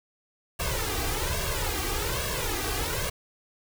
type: noise with flanger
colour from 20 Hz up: pink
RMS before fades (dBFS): -29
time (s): 0.59-3.1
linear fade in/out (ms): 10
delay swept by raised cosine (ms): 1.8 to 2.57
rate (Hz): 1.2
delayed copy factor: +0.85
effects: none